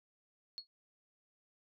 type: tone with exponential decay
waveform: sine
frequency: 4335 Hz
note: C#8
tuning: 39 cents flat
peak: -37 dBFS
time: 0.58-0.67 s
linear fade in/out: 0 ms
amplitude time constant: 18 ms
effects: none